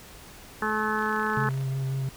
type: harmonic tone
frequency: 215.4 Hz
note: A3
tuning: 37 cents flat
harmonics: 1 / 2 / 4 / 5 / 6 / 7 / 8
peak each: -32 / -32 / -32 / -32 / -32 / -32 / -32 dBFS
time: 0.62-1.49 s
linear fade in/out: 2 ms
type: click train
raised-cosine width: 0.3 ms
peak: -29 dBFS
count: 19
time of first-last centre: 0.99-1.611 s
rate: 29 Hz
type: tone with vibrato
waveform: triangle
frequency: 133.9 Hz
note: C3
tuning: 40 cents sharp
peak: -24 dBFS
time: 1.37-2.09 s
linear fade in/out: 2 ms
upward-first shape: sine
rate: 5.5 Hz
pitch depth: 16 cents each way
effects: pink hiss -47 dBFS RMS until 2.16 s